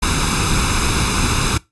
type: noise with comb filter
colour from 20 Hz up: pink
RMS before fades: -17 dBFS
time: 0.02-1.58 s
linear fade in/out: 10 ms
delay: 0.79 ms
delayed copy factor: +0.7
effects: noise-tail reverb RT60 0.2 s tail -20 dB re dry + resampled to 24000 Hz